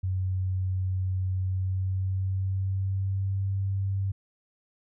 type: tone with pitch glide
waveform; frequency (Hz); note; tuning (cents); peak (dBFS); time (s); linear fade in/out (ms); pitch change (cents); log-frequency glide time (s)
sine; 93.4 to 97.37; F#2 to G2; +17 to -11; -25; 0.03-4.12; 10; +72; 1.37-3.46
effects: none